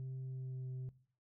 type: tone with pitch glide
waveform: sine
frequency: 130.9 to 128.73 Hz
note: C3 to C3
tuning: +1 to -28 cents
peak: -38 dBFS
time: 0-0.89 s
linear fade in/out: 0 ms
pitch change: -29 cents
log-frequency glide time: 0.18-0.67 s
effects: noise-tail reverb RT60 0.5 s tail -19 dB re dry + tanh soft clip ceiling -40 dBFS